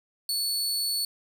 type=tone; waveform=sawtooth; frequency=4435 Hz; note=C#8; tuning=in tune; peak=-23 dBFS; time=0.29-1.05 s; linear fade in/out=2 ms; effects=none